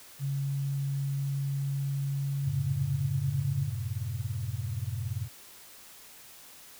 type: tone with pitch glide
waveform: sine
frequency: 138.59 to 139.88 Hz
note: C#3 to C#3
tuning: 0 to +16 cents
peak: -28 dBFS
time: 0.19-3.71 s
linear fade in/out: 50 ms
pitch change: +16 cents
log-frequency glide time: 1.61-3.34 s
type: chord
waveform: sine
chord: F# diminished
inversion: none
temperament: equal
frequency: 92.5 / 110 / 130.81 Hz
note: F#2 / A2 / C3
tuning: 0 / 0 / 0 cents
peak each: -36 / -34 / -36 dBFS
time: 2.43-5.29 s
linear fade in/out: 50 ms
effects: white hiss -51 dBFS RMS until 6.79 s